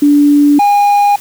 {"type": "tone pair in turn", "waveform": ["sine", "triangle"], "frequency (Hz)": [290.2, 815.6], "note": ["D4", "G#5"], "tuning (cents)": [-21, -32], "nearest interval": "octave + tritone", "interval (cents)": 1789, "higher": "second", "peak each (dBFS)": -4, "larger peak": "neither", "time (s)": [[0.02, 0.59], [0.59, 1.16]], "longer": "neither", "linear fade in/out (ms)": 5, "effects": ["white hiss -33 dBFS RMS until 1.2 s"]}